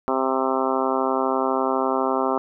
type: harmonic tone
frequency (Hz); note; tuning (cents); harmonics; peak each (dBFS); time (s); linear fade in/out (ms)
132; C3; +16; 2 / 3 / 4 / 5 / 6 / 7 / 8 / 9 / 10; -27 / -26 / -28 / -28 / -28 / -29 / -29 / -30 / -31; 0.08-2.38; 0
effects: none